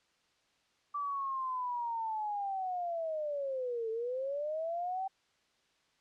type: linear two-way sweep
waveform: sine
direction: down then up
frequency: 1167 to 440 to 778 Hz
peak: -33 dBFS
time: 0.94-5.08 s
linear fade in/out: 10 ms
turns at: 3.9 s
effects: white hiss -72 dBFS RMS until 6 s + low-pass 5000 Hz 12 dB/octave